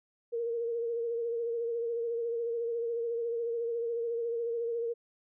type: tone with vibrato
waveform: sine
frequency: 466.2 Hz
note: A#4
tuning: in tune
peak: -30 dBFS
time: 0.32-4.94 s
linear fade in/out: 20 ms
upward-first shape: sine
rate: 14 Hz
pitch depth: 34 cents each way
effects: none